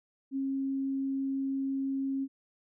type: tone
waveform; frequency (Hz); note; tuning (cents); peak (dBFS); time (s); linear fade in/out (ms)
sine; 270.6; C#4; -42; -29; 0.31-2.28; 50
effects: none